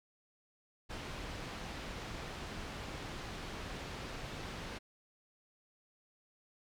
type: low-pass noise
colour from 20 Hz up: pink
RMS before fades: -44 dBFS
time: 0.89-4.79 s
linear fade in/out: 20 ms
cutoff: 4600 Hz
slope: 12 dB/octave
effects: none